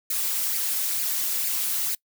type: noise with flanger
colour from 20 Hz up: blue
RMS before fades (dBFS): -26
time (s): 0.1-1.95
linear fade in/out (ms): 5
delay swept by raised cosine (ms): 0.42 to 5.52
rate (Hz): 2.2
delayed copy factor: +0.65
effects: noise-tail reverb RT60 0.1 s tail -24 dB re dry